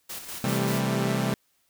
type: noise with tremolo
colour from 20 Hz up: white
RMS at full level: -36 dBFS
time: 0.09-0.81 s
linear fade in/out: 10 ms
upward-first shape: square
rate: 5.1 Hz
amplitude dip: 50%
type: chord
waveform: sawtooth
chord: A minor seventh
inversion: first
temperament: equal with one note detuned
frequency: 130.81 / 164.81 / 197.48 / 220 Hz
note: C3 / E3 / G3 / A3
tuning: 0 / 0 / +13 / 0 cents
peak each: -24 / -28 / -24 / -27 dBFS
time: 0.44-1.34 s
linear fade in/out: 2 ms
effects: white hiss -69 dBFS RMS until 1.69 s